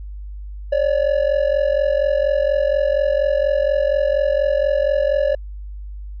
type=ring-modulated tone; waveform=triangle; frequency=570 Hz; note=C#5; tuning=48 cents sharp; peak=-10 dBFS; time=0.72-5.35 s; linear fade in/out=5 ms; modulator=22.1 Hz; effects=added 50 Hz sine -29 dBFS peak until 6.2 s + resampled to 11025 Hz